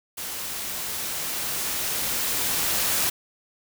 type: noise with level ramp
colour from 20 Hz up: white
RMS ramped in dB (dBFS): -33 to -23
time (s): 0.17-3.1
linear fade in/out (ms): 10
effects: none